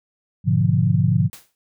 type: chord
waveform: sine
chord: G# diminished seventh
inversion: none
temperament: equal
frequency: 103.83 / 123.47 / 146.83 / 174.61 Hz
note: G#2 / B2 / D3 / F3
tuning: 0 / 0 / 0 / 0 cents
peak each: -20 dBFS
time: 0.44-1.3 s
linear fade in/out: 50 ms
type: noise with exponential decay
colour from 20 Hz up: white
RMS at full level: -36 dBFS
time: 1.33-1.55 s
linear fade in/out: 0 ms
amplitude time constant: 46 ms
effects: none